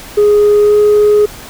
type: tone with pitch glide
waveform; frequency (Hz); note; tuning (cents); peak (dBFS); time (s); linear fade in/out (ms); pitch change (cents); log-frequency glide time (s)
sine; 415.3 to 418.2; G#4 to G#4; 0 to +12; -3; 0.17-1.26; 10; +12; 0.61-0.75
effects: tanh soft clip ceiling -3 dBFS + pink hiss -31 dBFS RMS until 1.49 s